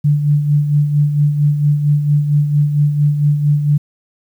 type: tone with tremolo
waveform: sine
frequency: 146.83 Hz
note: D3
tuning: in tune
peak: -8 dBFS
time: 0.04-3.78 s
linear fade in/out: 10 ms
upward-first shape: sine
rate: 4.4 Hz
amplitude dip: 55%
effects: 8-bit